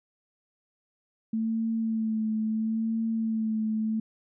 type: tone with vibrato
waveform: sine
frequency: 221.6 Hz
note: A3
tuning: 13 cents sharp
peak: -25 dBFS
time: 1.33-4 s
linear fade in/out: 5 ms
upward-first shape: sine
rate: 0.74 Hz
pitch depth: 29 cents each way
effects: none